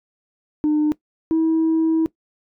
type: tone pair in turn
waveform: sine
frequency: 302.2 / 322.6 Hz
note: D4 / E4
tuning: +50 / -37 cents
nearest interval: minor second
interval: 113 cents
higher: second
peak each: -13 dBFS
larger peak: neither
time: 0.64-0.92 / 1.31-2.06 s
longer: second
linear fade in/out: 0 ms
effects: noise-tail reverb RT60 0.1 s tail -20 dB re dry + tanh soft clip ceiling -13 dBFS